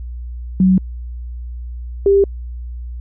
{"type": "tone pair in turn", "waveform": "sine", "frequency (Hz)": [187, 396.5], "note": ["F#3", "G4"], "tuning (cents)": [19, 20], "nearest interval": "octave + minor second", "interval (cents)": 1301, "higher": "second", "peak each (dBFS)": -8, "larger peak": "neither", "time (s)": [[0.6, 0.78], [2.06, 2.24]], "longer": "neither", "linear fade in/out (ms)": 2, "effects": ["added 60 Hz sine -25 dBFS peak until 3 s"]}